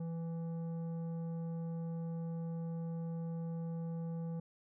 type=tone with tanh clipping; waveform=triangle; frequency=165.9 Hz; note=E3; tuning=11 cents sharp; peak=-39 dBFS; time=0-4.4 s; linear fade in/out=5 ms; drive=14 dB; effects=none